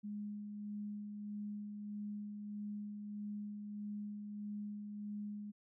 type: tone with tremolo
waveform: sine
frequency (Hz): 207.4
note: G#3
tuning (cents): -2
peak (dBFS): -40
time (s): 0.03-5.52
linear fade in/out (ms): 20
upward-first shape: sine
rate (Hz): 1.6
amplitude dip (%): 35
effects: none